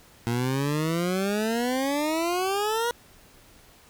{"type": "exponential sweep", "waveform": "20% pulse", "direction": "up", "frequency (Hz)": [115.9, 484.1], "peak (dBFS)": -19, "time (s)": [0.27, 2.91], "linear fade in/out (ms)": 0, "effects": ["pink hiss -54 dBFS RMS until 3.89 s"]}